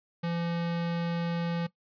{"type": "tone", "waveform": "square", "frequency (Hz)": 170, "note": "F3", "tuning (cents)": -46, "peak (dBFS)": -29, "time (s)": [0.23, 1.67], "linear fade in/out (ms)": 10, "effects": ["noise-tail reverb RT60 0.1 s tail -18 dB re dry", "resampled to 11025 Hz"]}